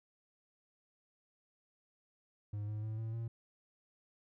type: tone with pitch steps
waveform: triangle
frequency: 103.83 / 106.5 / 109.24 / 112.06 / 114.94 Hz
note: G#2 / G#2 / A2 / A2 / A#2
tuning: 0 / +44 / -12 / +32 / -24 cents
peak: -35 dBFS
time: 2.53-3.28 s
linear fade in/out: 5 ms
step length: 150 ms
effects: none